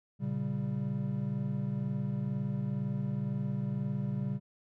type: chord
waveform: triangle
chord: G diminished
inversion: first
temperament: equal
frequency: 116.54 / 138.59 / 196 Hz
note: Bb2 / Db3 / G3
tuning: 0 / 0 / 0 cents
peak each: -36 / -32 / -33 dBFS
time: 0.19-4.4 s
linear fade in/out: 50 ms
effects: none